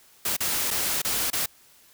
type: noise with dropouts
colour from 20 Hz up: white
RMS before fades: -26 dBFS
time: 0.25-1.46 s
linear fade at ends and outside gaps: 5 ms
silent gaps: 0.367-0.404 / 0.706-0.71 / 1.019-1.047 / 1.303-1.33 s
effects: white hiss -56 dBFS RMS until 1.93 s